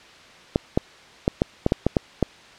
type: clicks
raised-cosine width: 2 ms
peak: -4 dBFS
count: 9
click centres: 0.559 / 0.775 / 1.279 / 1.419 / 1.664 / 1.721 / 1.866 / 1.968 / 2.227 s
effects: white hiss -47 dBFS RMS until 2.58 s + low-pass 4000 Hz 12 dB/octave